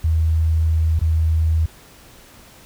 sine tone with dropouts, 80.2 Hz, E2, 47 cents flat, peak -14 dBFS, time 0.04-1.66 s, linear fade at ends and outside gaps 5 ms, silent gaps 0.992-1.014 s, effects pink hiss -46 dBFS RMS until 2.65 s

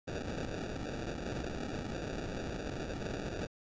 blue noise with sample-and-hold, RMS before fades -39 dBFS, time 0.07-3.47 s, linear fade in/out 10 ms, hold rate 1050 Hz, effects resampled to 16000 Hz

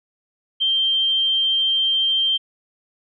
sine tone, 3153 Hz, G7, 9 cents sharp, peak -16 dBFS, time 0.6-2.38 s, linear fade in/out 20 ms, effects none

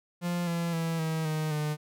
45% pulse tone with pitch steps, 174.5 / 169.53 / 164.71 / 160.02 / 155.46 / 151.04 Hz, F3 / E3 / E3 / D#3 / D#3 / D3, -1 / +49 / -1 / +49 / -1 / +49 cents, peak -28 dBFS, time 0.21-1.77 s, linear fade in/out 50 ms, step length 260 ms, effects none

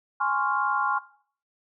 sine chord, Db major seventh, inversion second, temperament equal, 830.6 / 1046.5 / 1108.7 / 1396.9 Hz, Ab5 / C6 / Db6 / F6, 0 / 0 / 0 / 0 cents, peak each -28 dBFS, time 0.2-0.99 s, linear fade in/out 10 ms, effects noise-tail reverb RT60 0.5 s tail -17 dB re dry

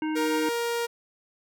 harmonic tone, 310.6 Hz, D#4, 3 cents flat, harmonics 1 / 3 / 5 / 7 / 9, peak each -26 / -36 / -40 / -43 / -45 dBFS, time 0.02-0.49 s, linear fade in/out 2 ms
sawtooth tone, 470 Hz, A#4, 14 cents sharp, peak -22 dBFS, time 0.15-0.87 s, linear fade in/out 20 ms
effects none

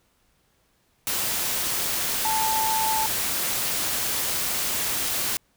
sine tone in noise, 880 Hz, A5, in tune, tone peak -23 dBFS, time 2.25-3.06 s, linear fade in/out 0 ms, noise white, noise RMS -26 dBFS, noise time 1.07-5.37 s, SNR 0 dB, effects pink hiss -66 dBFS RMS until 5.56 s

